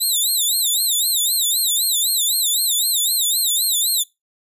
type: tone with vibrato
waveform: 10% pulse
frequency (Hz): 3828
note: A#7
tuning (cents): +45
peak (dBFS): -9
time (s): 0-4.04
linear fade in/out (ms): 20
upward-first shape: sine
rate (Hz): 3.9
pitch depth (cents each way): 180
effects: noise-tail reverb RT60 0.2 s tail -22 dB re dry + resampled to 32000 Hz